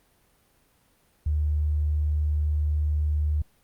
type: tone with tanh clipping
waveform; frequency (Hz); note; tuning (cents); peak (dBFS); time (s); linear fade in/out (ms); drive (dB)
triangle; 75.3; D2; +44; -21; 1.26-3.42; 5; 3
effects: pink hiss -64 dBFS RMS until 3.63 s + Opus 32 kbps